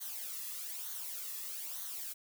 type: noise with flanger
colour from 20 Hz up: blue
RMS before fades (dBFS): -42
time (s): 0-2.14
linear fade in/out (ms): 20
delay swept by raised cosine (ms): 0.39 to 1.34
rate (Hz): 1.1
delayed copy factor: -0.65
effects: none